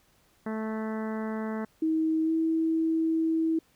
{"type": "harmonic tone", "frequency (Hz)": 219, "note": "A3", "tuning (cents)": -8, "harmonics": [1, 2, 3, 4, 5, 6, 7, 8, 9], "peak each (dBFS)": [-31, -37, -41, -43, -45, -47, -48, -49, -50], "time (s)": [0.46, 1.65], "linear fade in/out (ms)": 5}
{"type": "tone with pitch glide", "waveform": "sine", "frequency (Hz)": [318.3, 323.5], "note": ["D#4", "E4"], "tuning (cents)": [39, -32], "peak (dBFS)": -23, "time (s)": [1.82, 3.59], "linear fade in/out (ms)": 5, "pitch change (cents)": 29, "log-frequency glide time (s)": [2.24, 2.31]}
{"effects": ["pink hiss -65 dBFS RMS until 3.75 s"]}